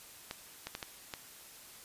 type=clicks; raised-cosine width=0.2 ms; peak=-21 dBFS; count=5; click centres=0.311 / 0.67 / 0.751 / 0.828 / 1.138 s; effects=white hiss -53 dBFS RMS until 1.84 s + resampled to 32000 Hz